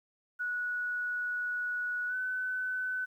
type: tone with pitch glide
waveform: sine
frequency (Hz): 1467 to 1508.2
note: F#6 to F#6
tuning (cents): -15 to +33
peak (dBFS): -31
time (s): 0.39-3.06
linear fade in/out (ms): 20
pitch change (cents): +48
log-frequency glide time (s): 2.08-2.15
effects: 11-bit